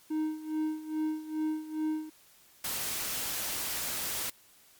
triangle tone with tremolo, 311.1 Hz, D#4, in tune, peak -25 dBFS, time 0.1-2.1 s, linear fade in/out 10 ms, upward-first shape sine, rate 2.4 Hz, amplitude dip 80%
white noise, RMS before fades -34 dBFS, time 2.64-4.3 s, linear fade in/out 5 ms
effects white hiss -60 dBFS RMS until 4.79 s + MP3 96 kbps

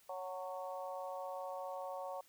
harmonic tone with a mistuned harmonic, 185 Hz, F#3, in tune, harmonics 3 / 4 / 5 / 6, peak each -44 / -46 / -48 / -50 dBFS, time 0.09-2.21 s, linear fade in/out 5 ms, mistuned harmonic 5, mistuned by -24 cents, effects white hiss -67 dBFS RMS until 2.28 s

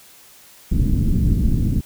pink low-pass noise, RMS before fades -17 dBFS, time 0.71-1.81 s, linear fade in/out 10 ms, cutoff 240 Hz, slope 24 dB/octave, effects white hiss -47 dBFS RMS until 1.85 s

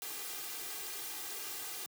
white noise with comb filter, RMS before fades -42 dBFS, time 0.02-1.86 s, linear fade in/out 0 ms, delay 2.5 ms, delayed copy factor +0.95, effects high-pass 150 Hz 12 dB/octave

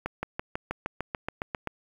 accelerating click train, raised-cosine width 0.5 ms, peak -15 dBFS, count 12, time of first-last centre 0.06-1.673 s, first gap 170 ms, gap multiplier 0.97, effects 8-bit

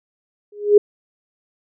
sine tone with exponential growth, 413.4 Hz, G#4, 8 cents flat, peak -3 dBFS, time 0.52-0.78 s, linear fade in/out 5 ms, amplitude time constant 56 ms, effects none

